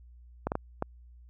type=clicks; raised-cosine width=1 ms; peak=-15 dBFS; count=4; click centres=0.47 / 0.519 / 0.554 / 0.824 s; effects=added 60 Hz sine -50 dBFS peak until 1.29 s